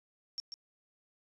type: tone with echo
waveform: sine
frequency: 5520 Hz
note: F8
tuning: 21 cents flat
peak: -35 dBFS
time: 0.38-0.4 s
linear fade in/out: 0 ms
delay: 140 ms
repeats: 1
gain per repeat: -6 dB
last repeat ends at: 0.54 s
effects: resampled to 24000 Hz